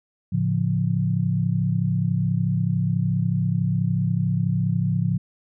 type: chord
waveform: sine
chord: A augmented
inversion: none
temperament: equal with one note detuned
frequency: 110 / 140.61 / 174.61 Hz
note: A2 / C#3 / E#3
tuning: 0 / +25 / 0 cents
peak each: -24 / -24 / -23 dBFS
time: 0.32-5.18 s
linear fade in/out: 10 ms
effects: none